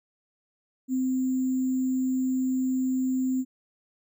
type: tone with sample-and-hold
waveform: sine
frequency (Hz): 258.9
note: C4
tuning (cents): -18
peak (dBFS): -23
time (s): 0.88-3.45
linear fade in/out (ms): 50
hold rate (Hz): 7350
effects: none